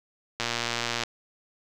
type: click train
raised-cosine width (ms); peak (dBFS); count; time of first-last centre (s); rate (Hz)
0.2; -10; 76; 0.4-1.036; 118
effects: none